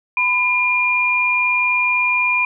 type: tone pair together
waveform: sine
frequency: 1001 / 2408 Hz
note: B5 / D7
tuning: +23 / +43 cents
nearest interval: octave + minor third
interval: 1520 cents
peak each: -21 / -15 dBFS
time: 0.17-2.45 s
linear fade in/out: 2 ms
effects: none